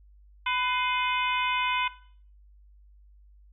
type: harmonic tone with a mistuned harmonic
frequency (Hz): 500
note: B4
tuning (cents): +21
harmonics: 2 / 3 / 4 / 5 / 6 / 7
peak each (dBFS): -29 / -33 / -33 / -32 / -34 / -37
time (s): 0.46-1.88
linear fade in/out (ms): 5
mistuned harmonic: 4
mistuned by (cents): +87
effects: noise-tail reverb RT60 0.5 s tail -17 dB re dry + added 50 Hz sine -52 dBFS peak until 3.52 s